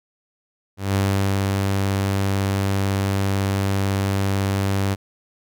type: tone with ADSR envelope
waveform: sawtooth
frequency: 98 Hz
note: G2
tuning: in tune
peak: -13 dBFS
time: 0.77-4.96 s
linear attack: 180 ms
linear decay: 450 ms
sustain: -2 dB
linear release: 31 ms
effects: none